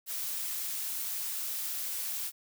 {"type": "noise with amplitude modulation", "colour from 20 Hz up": "blue", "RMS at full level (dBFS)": -34, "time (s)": [0.06, 2.32], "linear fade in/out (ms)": 50, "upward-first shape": "sine", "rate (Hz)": 214, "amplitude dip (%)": 30, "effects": []}